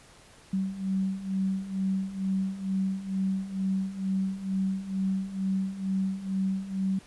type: beating tone pair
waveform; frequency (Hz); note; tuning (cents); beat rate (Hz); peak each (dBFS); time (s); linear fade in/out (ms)
sine; 190 / 192.2; F#3 / G3; +46 / -34; 2.2; -32 / -28; 0.53-6.99; 5
effects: pink hiss -54 dBFS RMS until 7.06 s + resampled to 24000 Hz